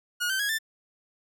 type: tone with pitch steps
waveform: sawtooth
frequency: 1442 / 1545.5 / 1656.4 / 1775.3 Hz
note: F#6 / G6 / G#6 / A6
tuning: -45 / -25 / -5 / +15 cents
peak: -22 dBFS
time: 0.2-0.588 s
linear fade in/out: 20 ms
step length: 97 ms
effects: none